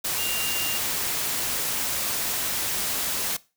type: tone in noise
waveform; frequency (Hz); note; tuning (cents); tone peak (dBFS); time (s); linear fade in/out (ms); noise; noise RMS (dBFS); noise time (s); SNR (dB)
sine; 2794; F7; 0; -30; 0.18-0.78; 10; white; -27; 0.04-3.37; -6
effects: noise-tail reverb RT60 0.3 s tail -20 dB re dry